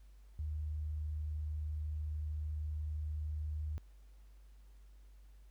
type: tone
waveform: sine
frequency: 76.3 Hz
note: D#2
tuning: 33 cents flat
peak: -36 dBFS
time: 0.39-3.78 s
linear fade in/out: 0 ms
effects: added 50 Hz sine -55 dBFS peak until 5.5 s + pink hiss -74 dBFS RMS until 5.5 s